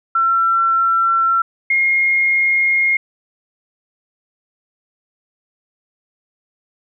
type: tone pair in turn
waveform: sine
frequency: 1351 / 2141 Hz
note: E6 / C7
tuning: +42 / +39 cents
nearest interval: minor sixth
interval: 797 cents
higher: second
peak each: -12 dBFS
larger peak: neither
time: 0.15-1.42 / 1.7-2.97 s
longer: neither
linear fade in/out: 5 ms
effects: none